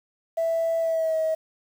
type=tone with pitch glide; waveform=sine; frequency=659.3 to 637.6 Hz; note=E5 to D#5; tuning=0 to +42 cents; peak=-20 dBFS; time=0.37-1.35 s; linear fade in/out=10 ms; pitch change=-58 cents; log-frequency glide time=0.8-1.17 s; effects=tanh soft clip ceiling -18 dBFS + 8-bit